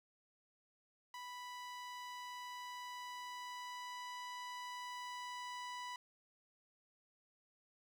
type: tone with level ramp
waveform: sawtooth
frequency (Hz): 987.8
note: B5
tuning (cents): 0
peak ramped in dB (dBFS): -43 to -40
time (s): 1.14-5.96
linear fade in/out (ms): 2
effects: low-pass 7000 Hz 12 dB/octave + 11-bit